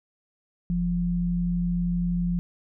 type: tone pair together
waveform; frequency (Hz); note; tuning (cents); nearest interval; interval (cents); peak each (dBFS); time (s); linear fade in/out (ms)
sine; 43.74 / 174.61; F1 / F3; +3 / 0; 2 octaves; 2397; -30 / -23; 0.7-2.39; 0
effects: none